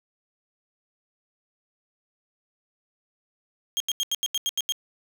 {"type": "tone bursts", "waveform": "30% pulse", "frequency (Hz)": 3229, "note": "G#7", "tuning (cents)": -49, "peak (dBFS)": -20, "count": 9, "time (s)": [3.77, 4.722], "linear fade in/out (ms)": 0, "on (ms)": 32, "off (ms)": 83, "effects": ["10-bit"]}